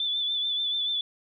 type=tone with vibrato; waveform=sine; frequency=3500 Hz; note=A7; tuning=10 cents flat; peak=-25 dBFS; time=0-1.01 s; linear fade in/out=2 ms; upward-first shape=sine; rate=6.9 Hz; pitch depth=36 cents each way; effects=none